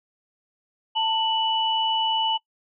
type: tone pair together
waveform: sine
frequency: 891.3 / 2960 Hz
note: A5 / F#7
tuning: +22 / 0 cents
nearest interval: octave + major sixth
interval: 2078 cents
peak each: -23 dBFS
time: 0.95-2.38 s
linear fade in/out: 20 ms
effects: noise-tail reverb RT60 0.1 s tail -22 dB re dry